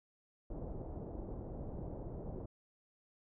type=low-pass noise; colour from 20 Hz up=pink; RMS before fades=-44 dBFS; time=0.5-2.46 s; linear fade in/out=5 ms; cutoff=680 Hz; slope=24 dB/octave; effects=none